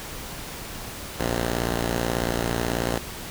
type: tone pair together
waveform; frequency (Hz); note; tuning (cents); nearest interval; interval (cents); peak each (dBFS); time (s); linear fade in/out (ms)
5% pulse; 58.27 / 130.81; A#1 / C3; 0 / 0; octave + major second; 1400; -13 / -21; 1.19-2.98; 5
effects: pink hiss -36 dBFS RMS until 3.3 s